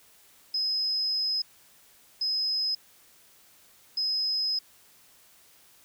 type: tone bursts at uneven times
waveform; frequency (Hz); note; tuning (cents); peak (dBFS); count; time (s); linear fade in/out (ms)
sine; 5080; D#8; +35; -25; 3; 0.54-1.42 / 2.21-2.75 / 3.97-4.59; 5
effects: white hiss -58 dBFS RMS until 5.84 s